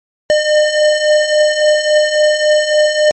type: beating tone pair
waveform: square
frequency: 603 / 606.6 Hz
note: D5 / D#5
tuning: +46 / -44 cents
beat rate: 3.6 Hz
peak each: -16 / -11 dBFS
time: 0.3-3.11 s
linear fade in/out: 0 ms
effects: MP3 32 kbps